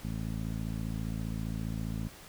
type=tone with low-pass filter; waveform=15% pulse; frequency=55 Hz; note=A1; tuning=in tune; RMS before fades=-35 dBFS; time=0.03-2.09 s; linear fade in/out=20 ms; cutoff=250 Hz; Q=1.6; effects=pink hiss -51 dBFS RMS until 2.28 s